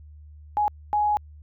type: tone bursts at uneven times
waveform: sine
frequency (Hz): 836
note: G#5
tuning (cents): +11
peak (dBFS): -19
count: 2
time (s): 0.57-0.68 / 0.93-1.17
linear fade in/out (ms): 0
effects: added 75 Hz sine -43 dBFS peak until 1.42 s